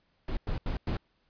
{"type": "noise bursts at uneven times", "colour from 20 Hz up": "brown", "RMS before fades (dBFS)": -31, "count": 4, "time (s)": [[0.28, 0.37], [0.47, 0.58], [0.66, 0.77], [0.87, 0.97]], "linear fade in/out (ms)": 2, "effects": ["pink hiss -72 dBFS RMS until 1.29 s", "resampled to 11025 Hz"]}